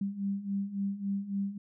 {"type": "beating tone pair", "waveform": "sine", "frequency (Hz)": [196, 199.6], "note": ["G3", "G3"], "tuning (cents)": [0, 32], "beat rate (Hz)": 3.6, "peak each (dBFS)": [-36, -32], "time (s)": [0.01, 1.58], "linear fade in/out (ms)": 5, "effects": []}